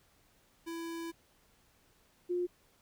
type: tone pair in turn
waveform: square / sine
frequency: 332.8 / 355.2 Hz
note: E4 / F4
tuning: +17 / +29 cents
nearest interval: minor second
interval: 112 cents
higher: second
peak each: -39 / -30 dBFS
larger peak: second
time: 0.66-1.12 / 2.29-2.47 s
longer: first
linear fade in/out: 20 ms
effects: pink hiss -68 dBFS RMS until 2.81 s